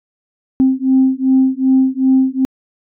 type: beating tone pair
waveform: sine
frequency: 261.6 / 264.2 Hz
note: C4 / C4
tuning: 0 / +17 cents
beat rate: 2.6 Hz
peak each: -12 dBFS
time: 0.6-2.45 s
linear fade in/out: 0 ms
effects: tanh soft clip ceiling -3 dBFS

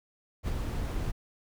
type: noise with ADSR envelope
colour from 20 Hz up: brown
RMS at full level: -29 dBFS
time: 0.43-1.12 s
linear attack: 46 ms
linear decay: 31 ms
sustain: -3 dB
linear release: 18 ms
effects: none

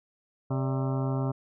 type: harmonic tone with a mistuned harmonic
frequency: 132.6 Hz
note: C3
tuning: 23 cents sharp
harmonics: 1 / 2 / 3 / 4 / 5 / 6 / 7 / 8 / 9 / 10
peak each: -27 / -33 / -37 / -39 / -41 / -43 / -44 / -45 / -46 / -47 dBFS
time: 0.5-1.32 s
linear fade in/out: 10 ms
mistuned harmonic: 4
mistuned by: +150 cents
effects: none

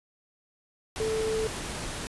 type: tone in noise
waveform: sine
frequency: 440 Hz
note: A4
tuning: in tune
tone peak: -26 dBFS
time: 1-1.47 s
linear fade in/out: 0 ms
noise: pink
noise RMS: -35 dBFS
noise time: 0.96-2.07 s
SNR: +6 dB
effects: resampled to 24000 Hz

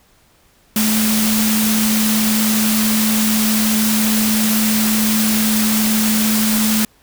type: tone in noise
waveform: sine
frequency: 217 Hz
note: A3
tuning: 24 cents flat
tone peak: -15 dBFS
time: 0.76-6.85 s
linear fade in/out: 2 ms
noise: white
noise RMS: -19 dBFS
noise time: 0.76-6.85 s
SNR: +1 dB
effects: pink hiss -54 dBFS RMS until 7.02 s

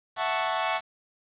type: chord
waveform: sawtooth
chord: F# minor seventh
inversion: third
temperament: equal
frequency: 659.3 / 740 / 880 / 1108.7 Hz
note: E5 / F#5 / A5 / C#6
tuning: 0 / 0 / 0 / 0 cents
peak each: -27 dBFS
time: 0.16-0.81 s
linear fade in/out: 50 ms
effects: resampled to 8000 Hz + 8-bit

